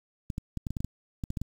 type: clicks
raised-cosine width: 5 ms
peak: -20 dBFS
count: 12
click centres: 0.302 / 0.381 / 0.573 / 0.668 / 0.706 / 0.768 / 0.805 / 0.846 / 1.238 / 1.304 / 1.372 / 1.416 s
effects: 8-bit